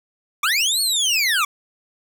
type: linear two-way sweep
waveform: 25% pulse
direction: up then down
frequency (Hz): 1108.7 to 4424 to 1108.7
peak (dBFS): -13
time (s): 0.43-1.45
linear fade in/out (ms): 5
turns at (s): 0.81
effects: 9-bit